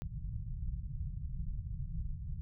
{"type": "low-pass noise", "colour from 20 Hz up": "pink", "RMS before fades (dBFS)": -39, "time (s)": [0.02, 2.41], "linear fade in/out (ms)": 0, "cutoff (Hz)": 160, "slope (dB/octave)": 48, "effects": []}